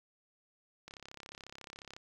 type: click train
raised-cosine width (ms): 0.2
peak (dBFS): -30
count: 38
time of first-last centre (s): 0.88-1.965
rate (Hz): 34.1
effects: 10-bit